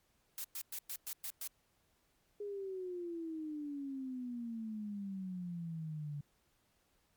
blue noise bursts, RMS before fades -42 dBFS, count 7, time 0.38-1.474 s, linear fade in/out 0 ms, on 62 ms, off 110 ms
sine exponential sweep, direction down, 415.3 to 143.2 Hz, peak -39 dBFS, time 2.4-6.21 s, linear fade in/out 5 ms
effects pink hiss -75 dBFS RMS until 7.16 s + MP3 96 kbps

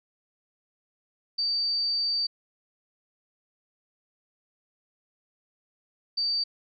sine tone bursts at uneven times, 4623 Hz, D8, 28 cents flat, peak -24 dBFS, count 2, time 1.38-2.27 / 6.17-6.44 s, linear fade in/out 10 ms, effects none

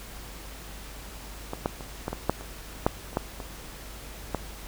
clicks, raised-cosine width 1 ms, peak -17 / -11 / -26 / -15 / -17 / -7 / -26 / -6 / -28 / -10 / -22 / -12 dBFS, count 12, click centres 1.534 / 1.659 / 1.808 / 2.081 / 2.13 / 2.296 / 2.41 / 2.865 / 3.131 / 3.171 / 3.402 / 4.347 s, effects added 50 Hz sine -43 dBFS peak until 4.67 s + pink hiss -44 dBFS RMS until 4.67 s

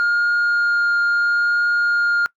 sine tone with vibrato, 1415 Hz, F6, 22 cents sharp, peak -12 dBFS, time 0-2.26 s, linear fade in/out 0 ms, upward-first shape triangle, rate 0.75 Hz, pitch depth 9 cents each way, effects noise-tail reverb RT60 0.1 s tail -23 dB re dry + tanh soft clip ceiling -14 dBFS

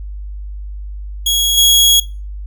sawtooth tone with level steps, 3322 Hz, G#7, in tune, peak -9 / -4 dBFS, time 1.26-2 s, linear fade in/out 5 ms, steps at 1.57 s, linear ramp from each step 10 ms, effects noise-tail reverb RT60 0.3 s tail -18 dB re dry + added 50 Hz sine -24 dBFS peak until 2.46 s

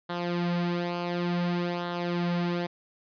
sawtooth tone with flanger, 174.61 Hz, F3, in tune, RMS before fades -29 dBFS, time 0.09-2.67 s, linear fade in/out 10 ms, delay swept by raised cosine 0.4 to 5.2 ms, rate 0.56 Hz, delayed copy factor -0.65, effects resampled to 11025 Hz

